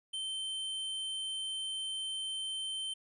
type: tone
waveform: square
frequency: 3102 Hz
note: G7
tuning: 19 cents flat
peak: -36 dBFS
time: 0.13-2.94 s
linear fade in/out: 10 ms
effects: resampled to 24000 Hz + 13-bit